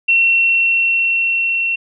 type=tone with level ramp; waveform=sine; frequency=2718 Hz; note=F7; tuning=48 cents flat; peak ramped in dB=-9 to -15 dBFS; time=0.08-1.76 s; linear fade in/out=10 ms; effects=none